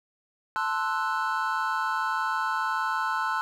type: chord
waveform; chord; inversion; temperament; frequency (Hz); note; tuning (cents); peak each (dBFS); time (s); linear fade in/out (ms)
triangle; F# half-diminished seventh; first; equal; 880 / 1046.5 / 1318.5 / 1480; A5 / C6 / E6 / F#6; 0 / 0 / 0 / 0; -29; 0.56-3.41; 0
effects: none